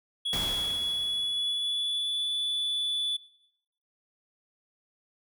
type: tone with pitch glide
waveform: triangle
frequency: 3359 to 3463 Hz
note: G#7 to A7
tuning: +19 to -28 cents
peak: -26 dBFS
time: 0.25-3.17 s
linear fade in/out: 10 ms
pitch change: +53 cents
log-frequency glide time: 0.56-2.29 s
type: noise with exponential decay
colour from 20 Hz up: pink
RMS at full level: -33 dBFS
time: 0.33-1.9 s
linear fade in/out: 1 ms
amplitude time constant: 340 ms
effects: noise-tail reverb RT60 0.8 s tail -21 dB re dry